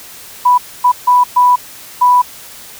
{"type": "tone bursts at uneven times", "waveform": "sine", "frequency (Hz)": 987.8, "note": "B5", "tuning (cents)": 0, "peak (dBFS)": -5, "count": 5, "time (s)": [[0.45, 0.58], [0.84, 0.92], [1.07, 1.24], [1.36, 1.56], [2.01, 2.22]], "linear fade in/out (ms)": 10, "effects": ["white hiss -34 dBFS RMS until 2.79 s"]}